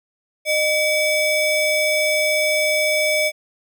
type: ring-modulated tone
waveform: square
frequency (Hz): 1446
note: F#6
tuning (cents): -40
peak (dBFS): -14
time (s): 0.45-3.32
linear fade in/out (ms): 50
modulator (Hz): 833
effects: none